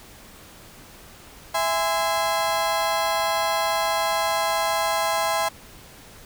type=chord; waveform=35% pulse; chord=E augmented; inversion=none; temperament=just; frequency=659.3 / 824.1 / 1030.1 Hz; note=E5 / G#5 / B#5; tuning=0 / -14 / -27 cents; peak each=-24 dBFS; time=1.54-5.49 s; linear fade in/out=10 ms; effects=pink hiss -46 dBFS RMS until 6.25 s